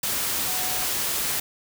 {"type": "tone in noise", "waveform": "sine", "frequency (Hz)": 740, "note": "F#5", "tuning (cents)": 0, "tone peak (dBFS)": -36, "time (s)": [0.47, 0.85], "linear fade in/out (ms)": 5, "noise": "white", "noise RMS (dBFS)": -26, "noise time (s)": [0.03, 1.4], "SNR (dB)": -13, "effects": []}